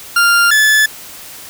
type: tone pair in turn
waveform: 40% pulse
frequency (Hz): 1396.9 / 1730.7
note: F6 / A6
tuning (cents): 0 / -29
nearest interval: major third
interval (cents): 371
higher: second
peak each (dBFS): -7 / -7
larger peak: neither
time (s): 0.16-0.51 / 0.51-0.86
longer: neither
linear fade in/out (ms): 5
effects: white hiss -33 dBFS RMS until 1.49 s